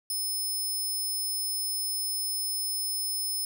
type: tone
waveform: 5% pulse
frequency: 5200 Hz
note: E8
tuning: 24 cents flat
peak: -23 dBFS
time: 0.1-3.45 s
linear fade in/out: 2 ms
effects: none